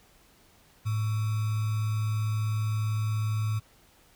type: tone with sample-and-hold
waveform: sine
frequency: 107.8 Hz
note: A2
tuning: 35 cents flat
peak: -25 dBFS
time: 0.85-3.6 s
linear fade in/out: 20 ms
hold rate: 1225 Hz
effects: pink hiss -60 dBFS RMS until 4.15 s